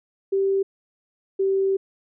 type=tone pair in turn; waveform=sine; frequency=390 / 387.5 Hz; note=G4 / G4; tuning=-9 / -20 cents; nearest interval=unison; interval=11 cents; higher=first; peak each=-18 dBFS; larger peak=neither; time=0.32-0.63 / 1.39-1.77 s; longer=second; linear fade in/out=10 ms; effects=none

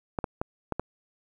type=clicks; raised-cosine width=1 ms; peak=-14 dBFS; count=5; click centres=0.188 / 0.242 / 0.415 / 0.723 / 0.796 s; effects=9-bit

